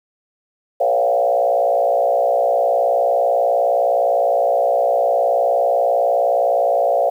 sine tone with frequency modulation, 622.3 Hz, D#5, in tune, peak -13 dBFS, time 0.8-7.1 s, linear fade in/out 10 ms, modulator 59.6 Hz, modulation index 2.1, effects 8-bit

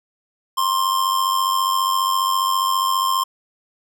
square tone with amplitude modulation, 1055 Hz, C6, 14 cents sharp, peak -15 dBFS, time 0.57-3.24 s, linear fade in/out 10 ms, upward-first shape sine, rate 94.8 Hz, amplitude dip 60%, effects none

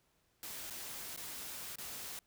white noise with dropouts, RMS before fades -45 dBFS, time 0.43-2.19 s, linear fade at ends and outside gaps 1 ms, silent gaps 0.7-0.706 / 1.163-1.175 / 1.757-1.784 s, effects pink hiss -75 dBFS RMS until 2.26 s

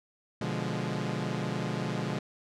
sawtooth chord, B diminished seventh, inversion none, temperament equal, 123.47 / 146.83 / 174.61 / 207.7 Hz, B2 / D3 / F3 / Ab3, 0 / 0 / 0 / 0 cents, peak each -32 dBFS, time 0.41-2.19 s, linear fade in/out 5 ms, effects low-pass 6000 Hz 12 dB/octave

